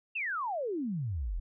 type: exponential sweep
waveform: sine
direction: down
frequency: 2794 to 36.71 Hz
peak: -31 dBFS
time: 0.15-1.4 s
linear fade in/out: 10 ms
effects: none